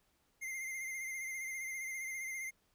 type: tone with vibrato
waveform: square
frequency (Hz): 2097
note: C7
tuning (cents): +3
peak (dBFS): -40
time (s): 0.41-2.51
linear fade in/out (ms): 20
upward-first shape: sine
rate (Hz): 15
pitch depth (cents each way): 36
effects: pink hiss -75 dBFS RMS until 2.74 s